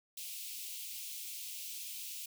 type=high-pass noise; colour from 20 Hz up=white; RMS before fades=-44 dBFS; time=0.17-2.26 s; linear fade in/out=5 ms; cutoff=2400 Hz; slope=48 dB/octave; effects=none